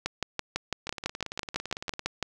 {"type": "two click trains", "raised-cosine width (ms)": 0.2, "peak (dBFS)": [-11, -18], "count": [14, 21], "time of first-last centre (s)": [[0.06, 2.227], [0.87, 1.994]], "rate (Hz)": [6, 17.8], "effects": []}